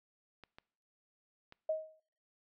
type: clicks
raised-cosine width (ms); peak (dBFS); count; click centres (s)
0.3; -36; 3; 0.437 / 0.585 / 1.524
type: tone with exponential decay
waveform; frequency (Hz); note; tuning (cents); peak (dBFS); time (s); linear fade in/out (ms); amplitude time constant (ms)
sine; 630; D#5; +21; -28; 1.69-2; 5; 66
effects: noise-tail reverb RT60 0.6 s tail -23 dB re dry